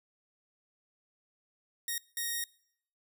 5% pulse tone bursts at uneven times, 1867 Hz, A#6, 2 cents sharp, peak -22 dBFS, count 2, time 1.88-1.98 / 2.17-2.44 s, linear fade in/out 2 ms, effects noise-tail reverb RT60 0.7 s tail -24 dB re dry

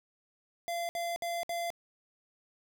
square tone bursts, 686 Hz, F5, 31 cents flat, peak -33 dBFS, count 4, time 0.68-1.703 s, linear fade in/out 0 ms, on 210 ms, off 61 ms, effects none

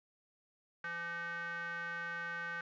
square tone with band-pass filter, 170.1 Hz, F3, 45 cents flat, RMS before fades -41 dBFS, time 0.84-2.61 s, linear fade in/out 2 ms, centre 1600 Hz, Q 6.2, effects resampled to 16000 Hz

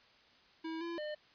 square tone with pitch steps, 323.5 / 338.7 / 604 Hz, E4 / E4 / D5, -32 / +47 / +48 cents, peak -39 dBFS, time 0.64-1.15 s, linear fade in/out 10 ms, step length 170 ms, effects white hiss -64 dBFS RMS until 1.34 s + resampled to 11025 Hz

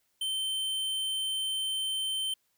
square tone, 3100 Hz, G7, 20 cents flat, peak -30 dBFS, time 0.21-2.34 s, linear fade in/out 5 ms, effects white hiss -74 dBFS RMS until 2.57 s

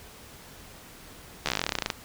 slowing click train, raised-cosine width 0.2 ms, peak -8 dBFS, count 19, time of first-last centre 1.46-1.902 s, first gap 13 ms, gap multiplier 1.07, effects pink hiss -48 dBFS RMS until 2.04 s

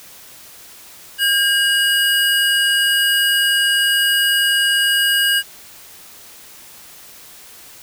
square tone pair together, 1611 / 2900 Hz, G6 / F#7, +47 / -35 cents, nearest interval minor seventh, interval 1018 cents, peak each -17 dBFS, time 1.18-5.43 s, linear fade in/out 50 ms, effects white hiss -41 dBFS RMS until 7.82 s

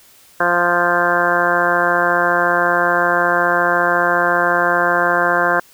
harmonic tone, 174.61 Hz, F3, in tune, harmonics 1 / 2 / 3 / 4 / 5 / 6 / 7 / 8 / 9 / 10, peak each -30 / -24 / -21 / -20 / -27 / -20 / -25 / -22 / -18 / -27 dBFS, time 0.4-5.6 s, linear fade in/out 5 ms, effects white hiss -48 dBFS RMS until 5.73 s

